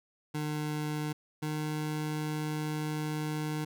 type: tone pair in turn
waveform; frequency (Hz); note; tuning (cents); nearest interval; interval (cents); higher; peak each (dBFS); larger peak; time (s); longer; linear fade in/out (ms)
25% pulse; 151.2 / 152.87; D#3 / D#3; -49 / -30; unison; 19; second; -28; neither; 0.34-1.13 / 1.42-3.65; second; 10
effects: none